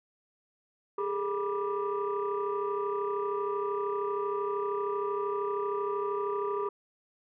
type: tone cluster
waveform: sine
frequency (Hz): 405.7 / 438.6 / 976 / 1183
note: G#4 / A4 / B5 / D6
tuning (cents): -41 / -6 / -21 / +12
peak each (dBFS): -30 / -38 / -36 / -35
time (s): 0.98-6.69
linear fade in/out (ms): 5
effects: tanh soft clip ceiling -22 dBFS